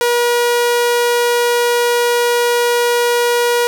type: tone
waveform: sawtooth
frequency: 480 Hz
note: B4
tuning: 49 cents flat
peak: -8 dBFS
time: 0.01-3.67 s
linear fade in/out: 0 ms
effects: none

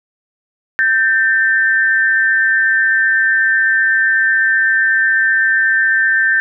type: tone pair together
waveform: sine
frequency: 1561.3 / 1796 Hz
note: G6 / A6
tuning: -7 / +35 cents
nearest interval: major second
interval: 242 cents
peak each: -13 dBFS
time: 0.79-6.4 s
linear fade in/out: 0 ms
effects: none

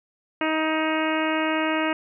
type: harmonic tone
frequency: 314.7 Hz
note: D#4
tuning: 20 cents sharp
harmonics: 1 / 2 / 3 / 4 / 5 / 6 / 7 / 8 / 9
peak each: -25 / -28 / -30 / -31 / -32 / -33 / -33 / -34 / -35 dBFS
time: 0.41-1.93 s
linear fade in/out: 2 ms
effects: none

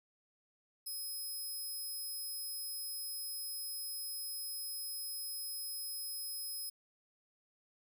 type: tone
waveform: 5% pulse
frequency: 5100 Hz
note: D#8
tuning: 42 cents sharp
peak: -34 dBFS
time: 0.86-6.7 s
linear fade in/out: 10 ms
effects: none

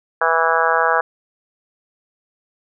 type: harmonic tone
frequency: 164 Hz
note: E3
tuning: 9 cents flat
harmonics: 3 / 4 / 5 / 6 / 7 / 8 / 9 / 10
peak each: -22 / -22 / -22 / -22 / -22 / -22 / -22 / -22 dBFS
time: 0.21-1.01 s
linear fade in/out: 5 ms
effects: none

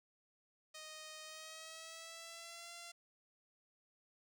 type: tone with pitch glide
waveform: 5% pulse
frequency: 622 to 686.2 Hz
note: D#5 to F5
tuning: -1 to -31 cents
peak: -38 dBFS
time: 0.74-2.92 s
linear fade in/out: 10 ms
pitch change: +170 cents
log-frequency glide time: 1.24-2.72 s
effects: none

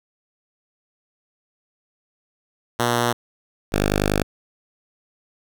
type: tone pair in turn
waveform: 5% pulse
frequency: 119.6 / 50.29 Hz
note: A#2 / G1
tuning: +45 / +45 cents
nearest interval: octave + minor third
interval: 1500 cents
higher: first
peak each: -7 dBFS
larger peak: neither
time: 2.79-3.13 / 3.72-4.23 s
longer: second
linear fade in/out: 10 ms
effects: none

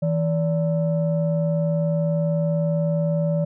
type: tone pair together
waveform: sine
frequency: 162.3 / 578.4 Hz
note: E3 / D5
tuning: -27 / -27 cents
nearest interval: octave + minor seventh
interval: 2200 cents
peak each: -19 / -23 dBFS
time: 0.02-3.45 s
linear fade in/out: 10 ms
effects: tanh soft clip ceiling -13 dBFS

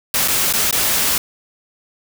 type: noise with dropouts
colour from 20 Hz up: white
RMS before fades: -17 dBFS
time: 0.14-1.18 s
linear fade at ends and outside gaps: 2 ms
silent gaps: 0.278-0.282 / 0.527-0.536 / 0.711-0.726 s
effects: none

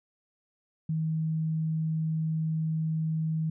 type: tone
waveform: sine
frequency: 159 Hz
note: D#3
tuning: 38 cents sharp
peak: -26 dBFS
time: 0.89-3.5 s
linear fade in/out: 5 ms
effects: none

